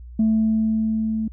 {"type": "tone with level ramp", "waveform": "sine", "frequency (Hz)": 220, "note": "A3", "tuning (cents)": 0, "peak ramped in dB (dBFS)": [-13, -21], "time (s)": [0.19, 1.28], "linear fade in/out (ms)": 5, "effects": ["tanh soft clip ceiling -12 dBFS", "added 60 Hz sine -36 dBFS peak until 1.32 s"]}